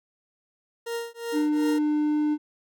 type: tone with tremolo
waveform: 40% pulse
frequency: 466.2 Hz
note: A#4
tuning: in tune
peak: -26 dBFS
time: 0.86-1.79 s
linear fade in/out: 10 ms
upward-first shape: triangle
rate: 2.7 Hz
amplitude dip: 100%
type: tone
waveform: triangle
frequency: 300.3 Hz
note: D4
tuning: 39 cents sharp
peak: -19 dBFS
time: 1.32-2.38 s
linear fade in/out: 50 ms
effects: none